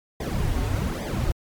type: noise with flanger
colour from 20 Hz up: brown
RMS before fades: -25 dBFS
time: 0.2-1.32 s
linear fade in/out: 5 ms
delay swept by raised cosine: 0.71 to 6.11 ms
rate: 1.2 Hz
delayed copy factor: -0.9
effects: MP3 96 kbps